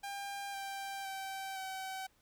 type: tone with pitch steps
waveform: sawtooth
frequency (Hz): 799 / 786.6 / 774.5 / 762.5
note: G5 / G5 / G5 / G5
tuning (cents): +33 / +6 / -21 / -48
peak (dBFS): -36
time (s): 0.03-2.07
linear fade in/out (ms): 10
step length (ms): 510
effects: pink hiss -71 dBFS RMS until 2.21 s